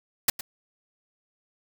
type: noise with echo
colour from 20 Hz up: white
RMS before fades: -19 dBFS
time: 0.28-0.3 s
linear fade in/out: 5 ms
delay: 110 ms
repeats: 1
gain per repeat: -15 dB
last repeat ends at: 0.41 s
effects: none